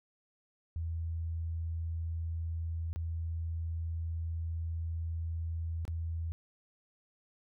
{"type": "tone with dropouts", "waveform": "sine", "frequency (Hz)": 82.41, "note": "E2", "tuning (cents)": 0, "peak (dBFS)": -33, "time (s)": [0.76, 6.32], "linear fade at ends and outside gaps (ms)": 0, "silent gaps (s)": [[2.93, 2.96], [5.852, 5.879]], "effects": []}